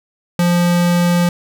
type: tone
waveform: square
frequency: 174.61 Hz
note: F3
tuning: in tune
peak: -12 dBFS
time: 0.39-1.29 s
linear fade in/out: 2 ms
effects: none